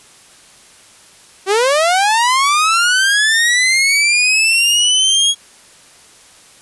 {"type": "linear sweep", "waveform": "sawtooth", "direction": "up", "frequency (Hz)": [369.7, 3322], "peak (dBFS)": -7, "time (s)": [1.46, 5.35], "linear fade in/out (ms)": 50, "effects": ["white hiss -44 dBFS RMS until 6.61 s", "resampled to 24000 Hz"]}